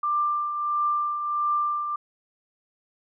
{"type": "tone with tremolo", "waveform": "sine", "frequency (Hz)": 1186, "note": "D6", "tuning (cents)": 17, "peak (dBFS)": -20, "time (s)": [0.03, 1.96], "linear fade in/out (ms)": 5, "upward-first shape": "triangle", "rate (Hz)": 1.5, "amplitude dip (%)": 55, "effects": []}